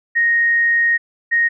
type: tone pair in turn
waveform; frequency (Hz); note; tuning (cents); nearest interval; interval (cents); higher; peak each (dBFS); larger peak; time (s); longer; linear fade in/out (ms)
sine; 1866 / 1866; A#6 / A#6; +1 / +1; unison; 0; neither; -12; neither; 0.15-0.98 / 1.31-1.49; first; 20
effects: none